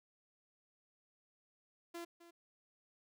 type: tone with echo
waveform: sawtooth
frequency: 341.1 Hz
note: F4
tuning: 41 cents flat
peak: -40 dBFS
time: 1.94-2.05 s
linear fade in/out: 10 ms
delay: 260 ms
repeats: 1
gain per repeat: -14 dB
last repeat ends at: 2.31 s
effects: none